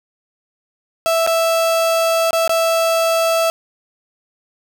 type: tone with dropouts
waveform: 35% pulse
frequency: 659.3 Hz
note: E5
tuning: in tune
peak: -12 dBFS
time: 1.06-3.5 s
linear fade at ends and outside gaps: 0 ms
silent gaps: 1.265-1.274 / 2.308-2.331 / 2.477-2.494 s
effects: none